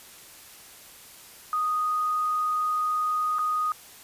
sine tone with dropouts, 1242 Hz, D#6, 3 cents flat, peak -23 dBFS, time 1.53-3.72 s, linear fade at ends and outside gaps 1 ms, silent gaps 3.385-3.391 s, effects white hiss -48 dBFS RMS until 4.03 s + resampled to 32000 Hz

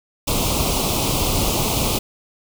pink band-stop noise, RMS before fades -20 dBFS, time 0.27-1.99 s, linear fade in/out 10 ms, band 1200 to 2400 Hz, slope 48 dB/octave, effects none

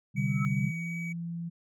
sine chord, C suspended second, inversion none, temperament equal with one note detuned, 128.64 / 146.83 / 196 Hz, C3 / D3 / G3, -29 / 0 / 0 cents, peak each -30 dBFS, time 0.14-0.72 s, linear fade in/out 50 ms
triangle tone with vibrato, 2265 Hz, C#7, 37 cents sharp, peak -36 dBFS, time 0.16-1.13 s, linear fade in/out 10 ms, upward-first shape triangle, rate 2.7 Hz, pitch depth 8 cents each way
sine tone with exponential growth, 1304 Hz, E6, 19 cents flat, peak -30 dBFS, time 0.27-0.45 s, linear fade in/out 0 ms, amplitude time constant 39 ms
sine tone with pitch glide, 163.9 to 169.29 Hz, E3 to E3, -10 to +46 cents, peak -33 dBFS, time 0.59-1.5 s, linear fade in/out 20 ms, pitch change +56 cents, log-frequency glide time 0.72-0.82 s
effects none

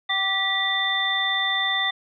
sine tone cluster, 772 / 1166 / 1953 / 3562 Hz, G5 / D6 / B6 / A7, -27 / -13 / -20 / +21 cents, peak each -30 / -32 / -24 / -24 dBFS, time 0.09-1.91 s, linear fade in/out 10 ms, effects none

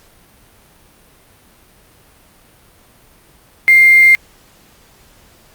sine tone with quantisation, 2107 Hz, C7, 12 cents sharp, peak -4 dBFS, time 3.68-4.15 s, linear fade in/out 0 ms, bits 4, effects pink hiss -48 dBFS RMS until 5.54 s + Opus 48 kbps

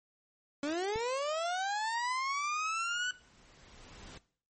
30% pulse linear sweep, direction up, 277.2 to 1500 Hz, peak -29 dBFS, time 0.63-3.11 s, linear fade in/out 2 ms
click, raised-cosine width 5 ms, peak -31 dBFS, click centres 0.959 s
pink noise with exponential growth, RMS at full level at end -48 dBFS, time 1.78-4.18 s, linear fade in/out 5 ms, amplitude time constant 520 ms
effects noise-tail reverb RT60 0.5 s tail -19 dB re dry + MP3 32 kbps

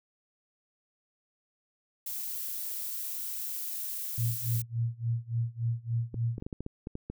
violet noise, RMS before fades -36 dBFS, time 2.06-4.62 s, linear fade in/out 5 ms
sine tone with tremolo, 116.54 Hz, A#2, in tune, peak -25 dBFS, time 4.18-6.4 s, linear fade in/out 0 ms, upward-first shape sine, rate 3.5 Hz, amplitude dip 95%
clicks, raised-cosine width 3 ms, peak -24 dBFS, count 10, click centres 6.143 / 6.381 / 6.424 / 6.465 / 6.528 / 6.606 / 6.664 / 6.871 / 6.954 / 7.1 s
effects none

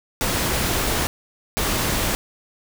pink noise bursts at uneven times, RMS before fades -22 dBFS, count 2, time 0.21-1.07 / 1.57-2.15 s, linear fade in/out 0 ms, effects none

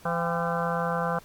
harmonic tone with a mistuned harmonic, 170 Hz, F3, 46 cents flat, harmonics 1 / 3 / 4 / 5 / 6 / 7 / 8 / 9, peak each -31 / -31 / -34 / -33 / -34 / -34 / -35 / -36 dBFS, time 0.05-1.19 s, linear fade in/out 5 ms, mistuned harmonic 5, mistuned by -100 cents, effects pink hiss -53 dBFS RMS until 1.24 s + Opus 48 kbps

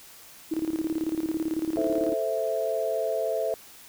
sine tone with tremolo, 319.3 Hz, D#4, 45 cents sharp, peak -23 dBFS, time 0.51-2.14 s, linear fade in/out 10 ms, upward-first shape square, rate 18 Hz, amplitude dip 75%
sine chord, A minor, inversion none, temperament equal, 440 / 523.3 / 659.3 Hz, A4 / C5 / E5, 0 / 0 / 0 cents, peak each -30 / -30 / -27 dBFS, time 1.77-3.54 s, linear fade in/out 0 ms
effects tanh soft clip ceiling -12 dBFS + white hiss -49 dBFS RMS until 3.88 s

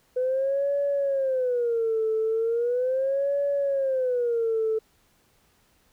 sine tone with vibrato, 499.4 Hz, B4, 19 cents sharp, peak -21 dBFS, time 0.16-4.79 s, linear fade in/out 10 ms, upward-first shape sine, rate 0.38 Hz, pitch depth 220 cents each way, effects tanh soft clip ceiling -17 dBFS + pink hiss -64 dBFS RMS until 5.92 s

